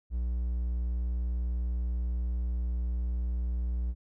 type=tone; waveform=triangle; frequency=60.1 Hz; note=B1; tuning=46 cents flat; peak=-26 dBFS; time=0.1-3.95 s; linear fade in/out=50 ms; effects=none